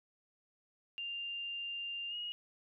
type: tone with pitch glide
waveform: sine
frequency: 2794 to 2881 Hz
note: F7 to F#7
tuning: 0 to -47 cents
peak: -38 dBFS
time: 0.98-2.32 s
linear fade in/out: 0 ms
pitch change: +53 cents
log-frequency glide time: 2.09-2.15 s
effects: none